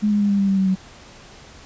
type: tone with pitch steps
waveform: sine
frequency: 210 / 206.8 / 203.6 / 200.4 / 197.3 / 194.25 / 191.24 / 188.28 Hz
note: G#3 / G#3 / G#3 / G3 / G3 / G3 / G3 / F#3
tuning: +19 / -7 / -34 / +38 / +11 / -16 / -43 / +30 cents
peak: -15 dBFS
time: 0.02-0.756 s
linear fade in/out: 20 ms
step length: 92 ms
effects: pink hiss -44 dBFS RMS until 1.65 s + resampled to 16000 Hz